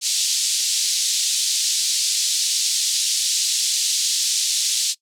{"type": "band-pass noise", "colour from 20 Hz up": "pink", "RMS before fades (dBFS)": -21, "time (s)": [0.01, 4.95], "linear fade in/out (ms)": 50, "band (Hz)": [3800, 8700], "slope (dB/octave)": 24, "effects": ["noise-tail reverb RT60 0.1 s tail -21 dB re dry"]}